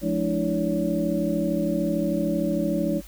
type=tone cluster; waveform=sine; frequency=175 / 212.8 / 291.5 / 324.7 / 567 Hz; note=F3 / G#3 / D4 / E4 / C#5; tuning=+4 / +42 / -13 / -26 / +39 cents; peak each=-28 dBFS; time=0.01-3.02 s; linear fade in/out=50 ms; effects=added 50 Hz sine -43 dBFS peak until 3.07 s + white hiss -49 dBFS RMS until 3.07 s